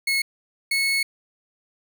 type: tone pair in turn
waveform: 30% pulse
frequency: 2181 / 2196 Hz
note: C#7 / C#7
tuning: -29 / -17 cents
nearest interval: unison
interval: 12 cents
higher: second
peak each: -17 dBFS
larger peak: neither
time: 0.07-0.22 / 0.71-1.03 s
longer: second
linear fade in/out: 5 ms
effects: none